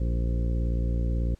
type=harmonic tone with a mistuned harmonic; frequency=58.27 Hz; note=A#1; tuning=in tune; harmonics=1 / 2 / 3 / 4 / 5 / 6 / 7 / 8 / 9; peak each=-24 / -32 / -35 / -41 / -40 / -45 / -46 / -48 / -43 dBFS; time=0-1.35 s; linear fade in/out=5 ms; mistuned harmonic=8; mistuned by=-15 cents; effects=pink hiss -63 dBFS RMS until 1.39 s + low-pass 9000 Hz 12 dB/octave